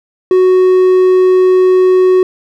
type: tone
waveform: triangle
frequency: 370 Hz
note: F#4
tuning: in tune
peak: -3 dBFS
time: 0.31-2.23 s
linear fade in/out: 2 ms
effects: none